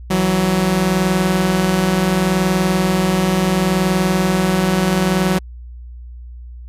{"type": "tone pair together", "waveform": "sawtooth", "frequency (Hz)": [165.99, 186.7], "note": ["E3", "F#3"], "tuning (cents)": [12, 16], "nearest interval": "major second", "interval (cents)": 204, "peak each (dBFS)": [-16, -11], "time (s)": [0.1, 5.39], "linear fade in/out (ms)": 10, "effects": ["added 60 Hz sine -31 dBFS peak until 6.68 s", "resampled to 32000 Hz"]}